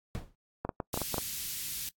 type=noise with exponential decay; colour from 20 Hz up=brown; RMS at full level=-31 dBFS; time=0.15-0.35 s; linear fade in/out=0 ms; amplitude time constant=42 ms
type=clicks; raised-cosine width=1 ms; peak=-18 dBFS; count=8; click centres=0.65 / 0.692 / 0.802 / 0.942 / 0.975 / 1.017 / 1.143 / 1.182 s
type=band-stop noise; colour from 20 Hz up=white; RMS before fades=-37 dBFS; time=0.93-1.89 s; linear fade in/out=2 ms; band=170 to 2700 Hz; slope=12 dB/octave
effects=noise-tail reverb RT60 0.1 s tail -25 dB re dry + AAC 64 kbps